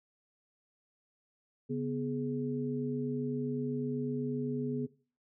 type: tone cluster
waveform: sine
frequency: 139.5 / 247.4 / 418.7 Hz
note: C#3 / B3 / G#4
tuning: +11 / +3 / +14 cents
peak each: -37 / -34 / -37 dBFS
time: 1.69-4.87 s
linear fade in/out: 20 ms
effects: noise-tail reverb RT60 0.4 s tail -19 dB re dry